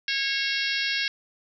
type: harmonic tone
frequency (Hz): 547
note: C#5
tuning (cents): -23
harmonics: 3 / 4 / 5 / 6 / 7 / 8 / 9 / 10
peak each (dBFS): -30 / -31 / -32 / -33 / -33 / -34 / -35 / -35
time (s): 0.08-1.08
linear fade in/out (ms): 2
effects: none